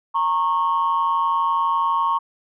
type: tone pair together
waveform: sine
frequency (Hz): 924 / 1096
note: A#5 / C#6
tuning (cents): -16 / -20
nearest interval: minor third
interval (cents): 296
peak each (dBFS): -20 / -18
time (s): 0.14-2.19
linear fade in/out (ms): 20
effects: tanh soft clip ceiling -12 dBFS